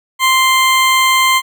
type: tone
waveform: 20% pulse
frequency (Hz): 1046.5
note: C6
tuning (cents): 0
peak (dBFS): -4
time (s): 0.19-1.42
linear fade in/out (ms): 50
effects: none